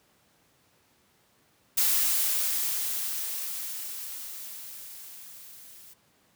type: noise with level ramp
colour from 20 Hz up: blue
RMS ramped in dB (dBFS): -23 to -50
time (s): 1.77-5.94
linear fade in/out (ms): 10
effects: pink hiss -65 dBFS RMS until 6.35 s + high-pass 100 Hz 12 dB/octave